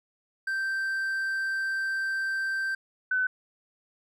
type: tone pair in turn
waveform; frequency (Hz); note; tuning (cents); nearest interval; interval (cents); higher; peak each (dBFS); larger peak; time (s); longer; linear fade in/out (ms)
triangle / sine; 1564 / 1511.6; G6 / F#6; -4 / +37; minor second; 59; first; -25 / -23; second; 0.47-2.75 / 3.11-3.27; first; 5
effects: none